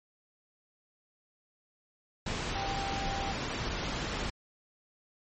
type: tone in noise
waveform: sine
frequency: 788 Hz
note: G5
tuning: 9 cents sharp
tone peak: -35 dBFS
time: 2.55-3.32 s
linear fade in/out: 5 ms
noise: pink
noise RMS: -34 dBFS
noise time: 2.26-4.3 s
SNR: -4 dB
effects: low-pass 6000 Hz 12 dB/octave + MP3 32 kbps